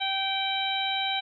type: harmonic tone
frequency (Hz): 777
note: G5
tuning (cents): -16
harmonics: 1 / 2 / 3 / 4 / 5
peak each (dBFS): -30 / -37 / -33 / -32 / -31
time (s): 0-1.21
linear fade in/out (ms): 20
effects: none